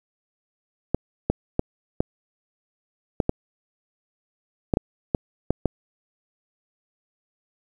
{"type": "clicks", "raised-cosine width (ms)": 2, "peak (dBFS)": -6, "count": 11, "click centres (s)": [0.946, 1.3, 1.594, 2.005, 3.202, 3.294, 4.738, 4.771, 5.148, 5.506, 5.657], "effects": ["8-bit"]}